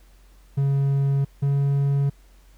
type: tone pair in turn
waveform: triangle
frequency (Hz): 138.59 / 140.04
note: C#3 / C#3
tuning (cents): 0 / +18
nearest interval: unison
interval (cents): 18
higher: second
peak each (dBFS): -16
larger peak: neither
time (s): 0.57-1.25 / 1.42-2.1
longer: neither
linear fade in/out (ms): 10
effects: added 46 Hz sine -49 dBFS peak until 2.57 s + pink hiss -60 dBFS RMS until 2.57 s